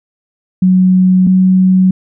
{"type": "tone pair in turn", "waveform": "sine", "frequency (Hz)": [185, 186.39], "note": ["F#3", "F#3"], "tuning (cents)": [0, 13], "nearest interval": "unison", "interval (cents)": 13, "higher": "second", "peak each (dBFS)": -5, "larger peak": "neither", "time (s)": [[0.62, 1.27], [1.27, 1.91]], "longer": "first", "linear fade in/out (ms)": 5, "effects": []}